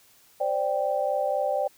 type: chord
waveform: sine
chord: C suspended second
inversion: none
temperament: equal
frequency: 523.3 / 587.3 / 784 Hz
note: C5 / D5 / G5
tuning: 0 / 0 / 0 cents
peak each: -29 / -26 / -28 dBFS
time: 0.4-1.68 s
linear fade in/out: 10 ms
effects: white hiss -58 dBFS RMS until 1.77 s